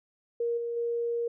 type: tone with level steps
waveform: sine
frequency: 470 Hz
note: A#4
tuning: 14 cents sharp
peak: -26 / -30 / -27 dBFS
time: 0.4-1.28 s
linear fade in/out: 5 ms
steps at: 0.57 / 0.76 s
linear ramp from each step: 10 ms
effects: none